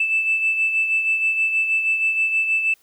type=beating tone pair; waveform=sine; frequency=2637 / 2643.3 Hz; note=E7 / E7; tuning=0 / +4 cents; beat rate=6.3 Hz; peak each=-17 / -26 dBFS; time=0-2.74 s; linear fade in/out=5 ms; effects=tanh soft clip ceiling -11 dBFS + white hiss -59 dBFS RMS until 2.82 s